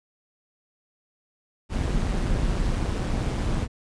brown noise with amplitude modulation, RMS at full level -22 dBFS, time 1.69-3.68 s, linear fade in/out 50 ms, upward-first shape sine, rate 191 Hz, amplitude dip 60%, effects resampled to 22050 Hz

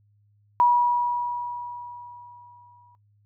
sine tone with exponential decay, 967 Hz, B5, 37 cents flat, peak -14 dBFS, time 0.6-2.95 s, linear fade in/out 0 ms, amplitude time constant 510 ms, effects noise-tail reverb RT60 0.1 s tail -18 dB re dry + added 103 Hz sine -59 dBFS peak until 3.25 s

